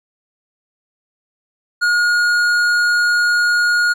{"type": "tone with tanh clipping", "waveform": "triangle", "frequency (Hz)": 1435, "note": "F6", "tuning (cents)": 47, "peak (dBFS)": -14, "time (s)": [1.81, 3.94], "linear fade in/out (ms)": 20, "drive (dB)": 15, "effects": []}